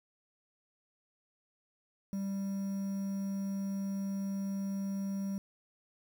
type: tone with quantisation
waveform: triangle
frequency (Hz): 196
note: G3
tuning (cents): 0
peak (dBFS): -31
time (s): 2.13-5.38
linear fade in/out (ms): 0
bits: 9
effects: none